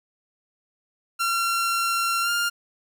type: tone with pitch glide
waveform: sawtooth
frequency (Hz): 1368 to 1402.4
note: F6 to F6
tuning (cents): -36 to +7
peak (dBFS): -18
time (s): 1.19-2.5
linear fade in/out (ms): 20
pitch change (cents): +43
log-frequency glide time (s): 2.22-2.3
effects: none